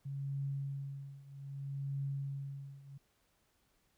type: tone with tremolo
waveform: sine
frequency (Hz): 138.59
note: C#3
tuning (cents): 0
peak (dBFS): -34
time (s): 0.05-2.98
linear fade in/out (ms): 10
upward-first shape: triangle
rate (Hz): 0.63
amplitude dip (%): 90
effects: pink hiss -75 dBFS RMS until 3.97 s